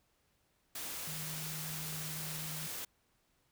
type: tone in noise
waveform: sine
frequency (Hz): 155.56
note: D#3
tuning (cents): 0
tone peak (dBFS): -44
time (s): 1.07-2.67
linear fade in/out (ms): 5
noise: white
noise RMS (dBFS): -42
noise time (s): 0.75-2.85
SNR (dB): -5
effects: pink hiss -75 dBFS RMS until 3.51 s